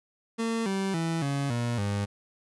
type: tone with pitch steps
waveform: 30% pulse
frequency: 227.7 / 193.7 / 164.77 / 140.17 / 119.23 / 101.43 Hz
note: A#3 / G3 / E3 / C#3 / A#2 / G#2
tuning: -40 / -20 / 0 / +20 / +39 / -40 cents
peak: -24 dBFS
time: 0.38-2.06 s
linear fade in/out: 20 ms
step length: 280 ms
effects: resampled to 24000 Hz